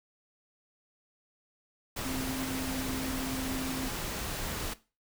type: tone in noise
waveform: sine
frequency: 261.6 Hz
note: C4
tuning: in tune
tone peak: -34 dBFS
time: 2.05-3.89 s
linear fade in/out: 10 ms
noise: pink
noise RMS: -36 dBFS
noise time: 1.96-4.74 s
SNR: -1 dB
effects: noise-tail reverb RT60 0.3 s tail -17 dB re dry